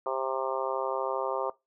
harmonic tone, 132.5 Hz, C3, 22 cents sharp, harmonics 3 / 4 / 5 / 6 / 7 / 8 / 9, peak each -36 / -33 / -35 / -38 / -36 / -37 / -37 dBFS, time 0.06-1.5 s, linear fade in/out 2 ms, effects noise-tail reverb RT60 0.2 s tail -20 dB re dry

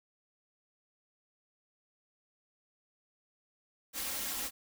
white noise with comb filter, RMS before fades -37 dBFS, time 3.93-4.51 s, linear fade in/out 50 ms, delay 3.7 ms, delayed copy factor +0.55, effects none

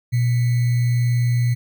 sine tone with sample-and-hold, 120.9 Hz, B2, 36 cents flat, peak -15 dBFS, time 0.12-1.55 s, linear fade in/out 20 ms, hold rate 2100 Hz, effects none

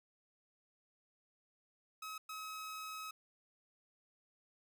sawtooth tone bursts at uneven times, 1278 Hz, D#6, 46 cents sharp, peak -40 dBFS, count 2, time 2.02-2.18 / 2.29-3.11 s, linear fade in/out 5 ms, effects none

